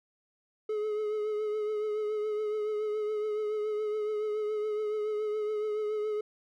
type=tone with vibrato; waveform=triangle; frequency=425.3 Hz; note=G#4; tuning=41 cents sharp; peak=-27 dBFS; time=0.69-6.21 s; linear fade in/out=5 ms; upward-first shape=triangle; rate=7.1 Hz; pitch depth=36 cents each way; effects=none